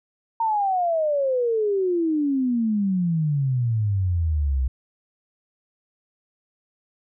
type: exponential sweep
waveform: sine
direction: down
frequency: 925 to 62.4 Hz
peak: -19 dBFS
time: 0.4-4.68 s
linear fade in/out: 5 ms
effects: none